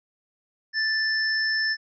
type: tone pair together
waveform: sine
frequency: 1760 / 5283 Hz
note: A6 / E8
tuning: 0 / +3 cents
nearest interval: octave + perfect fifth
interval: 1903 cents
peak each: -23 / -27 dBFS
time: 0.73-1.77 s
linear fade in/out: 50 ms
effects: none